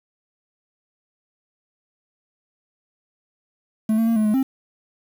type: tone with pitch steps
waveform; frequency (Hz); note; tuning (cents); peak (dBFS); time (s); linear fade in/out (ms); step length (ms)
triangle; 218.2 / 225.9 / 229.1 / 215.4 / 212.2 / 265.6; A3 / A3 / A#3 / A3 / G#3 / C4; -14 / +46 / -30 / -37 / +38 / +26; -14; 3.89-4.43; 5; 90
effects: 7-bit